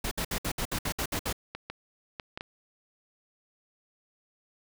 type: noise bursts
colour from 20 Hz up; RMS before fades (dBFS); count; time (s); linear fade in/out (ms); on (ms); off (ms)
pink; -31; 10; 0.04-1.328; 5; 73; 62
type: clicks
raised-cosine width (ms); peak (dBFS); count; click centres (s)
0.3; -20; 5; 1.55 / 1.7 / 2.198 / 2.375 / 2.409
effects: none